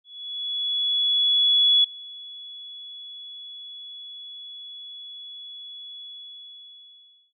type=tone with ADSR envelope; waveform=sine; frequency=3391 Hz; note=G#7; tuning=35 cents sharp; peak=-14 dBFS; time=0.04-7.33 s; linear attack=1800 ms; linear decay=6 ms; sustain=-23 dB; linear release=1300 ms; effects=none